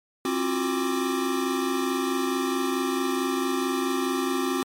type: tone cluster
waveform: square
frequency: 266.9 / 340 / 364.6 / 1178 Hz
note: C4 / F4 / F#4 / D6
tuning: +35 / -46 / -25 / +5 cents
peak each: -28 / -33 / -29 / -33 dBFS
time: 0.25-4.63 s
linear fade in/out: 2 ms
effects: MP3 64 kbps